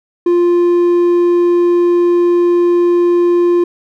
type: tone with hard clipping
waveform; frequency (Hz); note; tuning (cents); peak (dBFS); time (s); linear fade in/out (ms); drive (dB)
sine; 349.1; F4; -1; -9; 0.26-3.64; 5; 3
effects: none